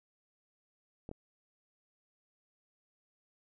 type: clicks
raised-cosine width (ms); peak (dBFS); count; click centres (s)
2; -30; 2; 1.091 / 1.114
effects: none